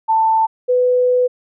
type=tone pair in turn; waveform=sine; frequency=888 / 498.4 Hz; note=A5 / B4; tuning=+16 / +16 cents; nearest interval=minor seventh; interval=1000 cents; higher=first; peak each=-11 / -11 dBFS; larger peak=neither; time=0.08-0.47 / 0.68-1.28 s; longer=second; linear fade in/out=20 ms; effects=none